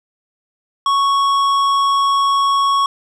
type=tone with tanh clipping; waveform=sine; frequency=1108.7 Hz; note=C#6; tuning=in tune; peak=-14 dBFS; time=0.86-2.86 s; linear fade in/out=2 ms; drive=12 dB; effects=none